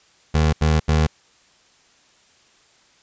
25% pulse tone bursts, 77.78 Hz, D#2, in tune, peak -11 dBFS, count 3, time 0.34-1.07 s, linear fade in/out 10 ms, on 190 ms, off 80 ms, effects white hiss -56 dBFS RMS until 3.02 s + resampled to 16000 Hz

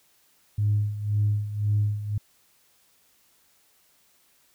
sine tone with tremolo, 104.2 Hz, G#2, 6 cents sharp, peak -18 dBFS, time 0.58-2.18 s, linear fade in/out 5 ms, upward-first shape sine, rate 1.9 Hz, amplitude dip 75%, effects tanh soft clip ceiling -15 dBFS + white hiss -63 dBFS RMS until 4.54 s

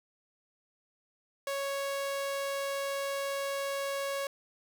sawtooth tone, 554.4 Hz, C#5, in tune, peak -28 dBFS, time 1.47-4.27 s, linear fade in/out 2 ms, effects none

